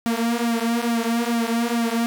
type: tone with flanger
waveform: sawtooth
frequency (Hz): 233.1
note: A#3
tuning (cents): 0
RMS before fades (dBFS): -22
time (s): 0.06-2.06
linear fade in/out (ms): 0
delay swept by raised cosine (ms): 1.9 to 6.7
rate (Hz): 2.3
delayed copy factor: -0.85
effects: none